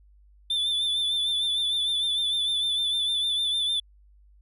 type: tone with vibrato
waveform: triangle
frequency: 3520 Hz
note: A7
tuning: in tune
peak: -22 dBFS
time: 0.5-3.8 s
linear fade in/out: 5 ms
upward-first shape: sine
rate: 6.6 Hz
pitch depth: 41 cents each way
effects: added 50 Hz sine -53 dBFS peak until 4.41 s + resampled to 32000 Hz